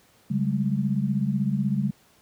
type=tone cluster; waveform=sine; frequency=139.7 / 192.4 / 208.5 Hz; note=C#3 / G3 / G#3; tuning=+14 / -32 / +7 cents; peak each=-26 dBFS; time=0.3-1.91 s; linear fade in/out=10 ms; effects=pink hiss -59 dBFS RMS until 2.21 s + high-pass 80 Hz 12 dB/octave